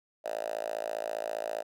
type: tone with high-pass filter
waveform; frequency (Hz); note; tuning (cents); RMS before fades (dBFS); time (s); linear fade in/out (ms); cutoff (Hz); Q
5% pulse; 55; A1; 0; -35; 0.24-1.63; 20; 620; 6.7
effects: none